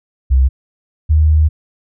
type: tone pair in turn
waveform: sine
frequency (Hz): 65.41 / 77.3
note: C2 / D#2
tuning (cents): 0 / -11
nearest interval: minor third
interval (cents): 289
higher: second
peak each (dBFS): -7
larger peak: neither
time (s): 0.3-0.49 / 1.09-1.49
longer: second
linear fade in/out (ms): 20
effects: none